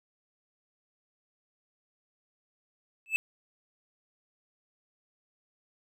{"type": "tone with exponential growth", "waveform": "triangle", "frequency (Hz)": 2623, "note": "E7", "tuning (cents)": -9, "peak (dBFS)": -17, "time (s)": [3.06, 3.16], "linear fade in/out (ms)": 0, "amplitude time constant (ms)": 20, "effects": []}